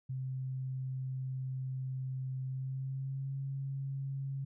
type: tone with pitch glide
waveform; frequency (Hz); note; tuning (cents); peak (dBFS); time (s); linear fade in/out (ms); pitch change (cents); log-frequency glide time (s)
sine; 130.81 to 136.36; C3 to C#3; 0 to -28; -35; 0.09-4.45; 10; +72; 2.45-3.36
effects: none